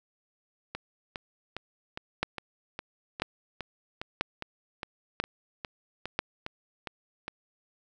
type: two click trains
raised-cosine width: 0.3 ms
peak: -19 / -10 dBFS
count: 17 / 5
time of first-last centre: 0.75-7.281 / 2.23-6.19 s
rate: 2.45 / 1.01 Hz
effects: none